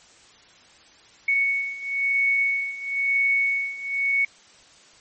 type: beating tone pair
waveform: sine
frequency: 2219 / 2220 Hz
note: C#7 / C#7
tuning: +1 / +2 cents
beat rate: 1 Hz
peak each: -25 / -22 dBFS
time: 1.28-4.25 s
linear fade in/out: 5 ms
effects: white hiss -52 dBFS RMS until 5 s + MP3 32 kbps